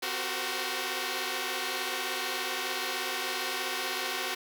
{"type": "tone cluster", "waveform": "5% pulse", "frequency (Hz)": [258.4, 363.1, 379.8, 462.1, 522], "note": ["C4", "F#4", "F#4", "A#4", "C5"], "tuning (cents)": [-21, -33, 45, -15, -4], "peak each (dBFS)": [-30, -25, -24, -27, -27], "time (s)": [0.02, 4.35], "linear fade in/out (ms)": 10, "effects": ["9-bit"]}